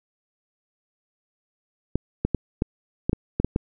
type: clicks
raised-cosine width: 3 ms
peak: -8 dBFS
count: 9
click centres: 1.956 / 2.25 / 2.347 / 2.621 / 3.095 / 3.131 / 3.4 / 3.446 / 3.561 s
effects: none